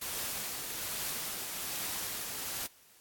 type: noise with tremolo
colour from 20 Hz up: white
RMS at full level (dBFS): -36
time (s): 0.01-2.67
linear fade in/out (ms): 10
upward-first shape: triangle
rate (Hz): 1.2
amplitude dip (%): 35
effects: white hiss -61 dBFS RMS until 3 s + AAC 64 kbps